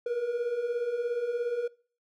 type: beating tone pair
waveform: triangle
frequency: 464.4 / 481.4 Hz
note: A#4 / B4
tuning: -7 / -44 cents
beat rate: 17 Hz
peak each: -33 / -27 dBFS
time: 0.06-1.68 s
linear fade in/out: 5 ms
effects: noise-tail reverb RT60 0.4 s tail -22 dB re dry